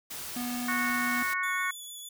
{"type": "noise", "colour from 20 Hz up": "white", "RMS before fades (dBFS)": -39, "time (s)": [0.1, 1.34], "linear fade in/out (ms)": 10}
{"type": "tone", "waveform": "square", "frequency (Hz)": 244.6, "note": "B3", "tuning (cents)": -16, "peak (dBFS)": -33, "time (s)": [0.36, 1.23], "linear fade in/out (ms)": 5}
{"type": "harmonic tone", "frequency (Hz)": 367.4, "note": "F#4", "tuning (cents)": -12, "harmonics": [3, 4, 5, 6], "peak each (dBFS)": [-33, -33, -33, -33], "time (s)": [0.68, 1.71], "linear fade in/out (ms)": 5}
{"type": "tone with vibrato", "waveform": "15% pulse", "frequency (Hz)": 3434, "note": "A7", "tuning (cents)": -43, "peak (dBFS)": -34, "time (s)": [1.43, 2.09], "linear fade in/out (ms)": 5, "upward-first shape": "sine", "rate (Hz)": 6.6, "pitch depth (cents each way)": 23}
{"effects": []}